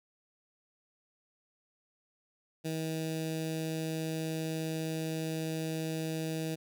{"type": "tone with notch filter", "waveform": "15% pulse", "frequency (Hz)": 159.7, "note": "D#3", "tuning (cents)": 45, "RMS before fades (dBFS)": -35, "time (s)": [2.64, 6.56], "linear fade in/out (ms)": 20, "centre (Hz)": 1200, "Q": 0.67, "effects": []}